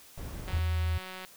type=noise; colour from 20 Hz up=brown; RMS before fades=-39 dBFS; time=0.17-0.6 s; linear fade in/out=10 ms
type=click train; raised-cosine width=0.3 ms; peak=-26 dBFS; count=144; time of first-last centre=0.48-1.249 s; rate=186 Hz
type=tone; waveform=sine; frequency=82 Hz; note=E2; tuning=9 cents flat; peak=-26 dBFS; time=0.53-0.98 s; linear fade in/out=5 ms
effects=white hiss -54 dBFS RMS until 1.36 s